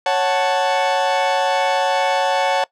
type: chord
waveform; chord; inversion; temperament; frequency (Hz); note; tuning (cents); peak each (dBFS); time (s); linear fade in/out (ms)
40% pulse; F# minor; second; equal; 554.4 / 740 / 880; C#5 / F#5 / A5; 0 / 0 / 0; -19; 0.06-2.64; 2
effects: noise-tail reverb RT60 0.1 s tail -21 dB re dry + low-pass 5000 Hz 12 dB/octave